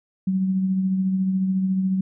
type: tone with tremolo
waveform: sine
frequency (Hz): 189.1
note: F#3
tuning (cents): +38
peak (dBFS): -17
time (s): 0.27-2.01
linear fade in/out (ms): 5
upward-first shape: triangle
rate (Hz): 14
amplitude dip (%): 40
effects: none